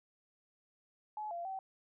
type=tone with pitch steps; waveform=sine; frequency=851 / 688 / 767 Hz; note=G#5 / F5 / G5; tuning=+42 / -26 / -38 cents; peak=-38 dBFS; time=1.17-1.59 s; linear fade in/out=2 ms; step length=140 ms; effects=none